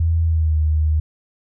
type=tone with pitch glide; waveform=sine; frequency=82.41 to 77.34 Hz; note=E2 to D#2; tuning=0 to -10 cents; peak=-14 dBFS; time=0-1 s; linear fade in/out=5 ms; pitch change=-110 cents; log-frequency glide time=0.23-0.57 s; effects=none